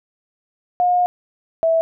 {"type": "tone pair in turn", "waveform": "sine", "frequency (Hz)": [716, 654.6], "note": ["F5", "E5"], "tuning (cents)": [43, -12], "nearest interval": "major second", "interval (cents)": 155, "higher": "first", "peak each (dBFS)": -13, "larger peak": "neither", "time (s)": [[0.8, 1.06], [1.63, 1.81]], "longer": "first", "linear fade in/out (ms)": 0, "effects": []}